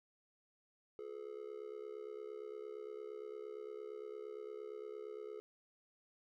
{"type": "tone with amplitude modulation", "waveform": "triangle", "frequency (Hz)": 425.8, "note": "G#4", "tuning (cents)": 43, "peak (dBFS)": -39, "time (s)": [0.99, 5.4], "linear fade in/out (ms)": 0, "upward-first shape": "sine", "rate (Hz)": 68.7, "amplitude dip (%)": 90, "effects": []}